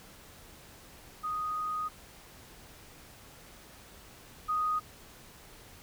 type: tone pair in turn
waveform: sine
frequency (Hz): 1244 / 1244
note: D#6 / D#6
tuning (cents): -1 / -1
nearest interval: unison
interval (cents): 0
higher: neither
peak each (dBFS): -31 / -27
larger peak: second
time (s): 1.23-1.89 / 4.48-4.8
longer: first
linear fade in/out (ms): 20
effects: pink hiss -53 dBFS RMS until 5.82 s